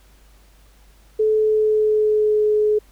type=tone with pitch glide; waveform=sine; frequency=432.8 to 424.1 Hz; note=A4 to G#4; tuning=-29 to +36 cents; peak=-14 dBFS; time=1.19-2.79 s; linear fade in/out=10 ms; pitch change=-35 cents; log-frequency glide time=1.31-2.46 s; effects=added 50 Hz sine -49 dBFS peak until 2.91 s + pink hiss -56 dBFS RMS until 2.91 s